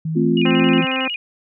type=tone with pitch glide; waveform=sine; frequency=159.6 to 167.73 Hz; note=D#3 to E3; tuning=+44 to +30 cents; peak=-20 dBFS; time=0.05-0.85 s; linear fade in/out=5 ms; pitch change=+86 cents; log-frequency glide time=0.24-0.34 s
type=chord; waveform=sine; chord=F major; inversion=first; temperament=equal with one note detuned; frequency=220 / 262.4 / 349.2 Hz; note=A3 / C4 / F4; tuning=0 / +5 / 0 cents; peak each=-19 dBFS; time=0.15-0.82 s; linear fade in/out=20 ms
type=tone with vibrato; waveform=sine; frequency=2658 Hz; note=E7; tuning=14 cents sharp; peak=-22 dBFS; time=0.37-1.16 s; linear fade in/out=2 ms; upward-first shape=square; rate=11 Hz; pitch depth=140 cents each way
type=harmonic tone; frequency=261.6 Hz; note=C4; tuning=in tune; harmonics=1 / 2 / 3 / 4 / 5 / 6 / 7 / 8 / 10; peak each=-24 / -27 / -29 / -30 / -31 / -32 / -32 / -33 / -34 dBFS; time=0.45-1.08 s; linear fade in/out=5 ms
effects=none